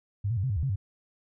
sine tone with pitch steps, 100.7 / 118.3 / 95.1 / 131.9 / 100.5 / 76.6 / 135.4 / 97.9 Hz, G2 / A#2 / F#2 / C3 / G2 / D#2 / C#3 / G2, +47 / +26 / +48 / +14 / +44 / -27 / -40 / -2 cents, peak -25 dBFS, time 0.24-0.76 s, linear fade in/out 10 ms, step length 65 ms, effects none

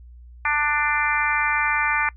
harmonic tone, 296.2 Hz, D4, 15 cents sharp, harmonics 3 / 4 / 5 / 6 / 7 / 8, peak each -26 / -26 / -26 / -26 / -26 / -26 dBFS, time 0.45-2.09 s, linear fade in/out 2 ms, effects noise-tail reverb RT60 0.1 s tail -24 dB re dry + added 60 Hz sine -41 dBFS peak until 2.16 s

